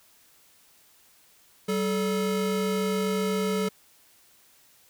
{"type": "tone pair together", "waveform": "square", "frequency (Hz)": [192.23, 432.7], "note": ["G3", "A4"], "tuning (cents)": [-34, -29], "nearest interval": "octave + major second", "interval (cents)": 1405, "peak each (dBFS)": -28, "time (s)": [1.68, 3.69], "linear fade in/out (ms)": 10, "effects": ["white hiss -59 dBFS RMS until 4.89 s"]}